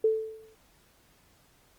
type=tone with exponential decay; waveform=sine; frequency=440 Hz; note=A4; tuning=in tune; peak=-18 dBFS; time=0.04-0.55 s; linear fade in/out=5 ms; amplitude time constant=110 ms; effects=pink hiss -63 dBFS RMS until 1.78 s + Opus 32 kbps